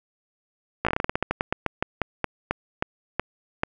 slowing click train, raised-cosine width 0.5 ms, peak -7 dBFS, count 22, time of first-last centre 0.85-3.634 s, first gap 16 ms, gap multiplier 1.18, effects none

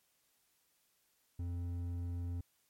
triangle tone with hard clipping, 87.31 Hz, F2, in tune, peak -38 dBFS, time 1.39-2.41 s, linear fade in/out 5 ms, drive 10 dB, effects white hiss -75 dBFS RMS until 2.69 s + MP3 64 kbps

